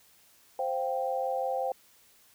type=chord; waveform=sine; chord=C suspended fourth; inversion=none; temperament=equal; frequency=523.3 / 698.5 / 784 Hz; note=C5 / F5 / G5; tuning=0 / 0 / 0 cents; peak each=-31 / -35 / -32 dBFS; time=0.59-1.72 s; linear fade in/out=2 ms; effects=white hiss -61 dBFS RMS until 2.34 s